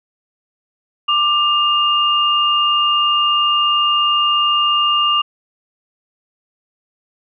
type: tone pair together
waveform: sine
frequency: 1185.7 / 2820 Hz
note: D6 / F7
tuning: +16 / +16 cents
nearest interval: octave + minor third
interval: 1500 cents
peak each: -15 dBFS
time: 1.08-5.22 s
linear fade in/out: 10 ms
effects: none